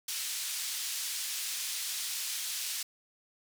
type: band-pass noise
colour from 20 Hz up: pink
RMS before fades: -36 dBFS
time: 0.08-2.83 s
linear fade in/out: 5 ms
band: 3600 to 14000 Hz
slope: 12 dB/octave
effects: none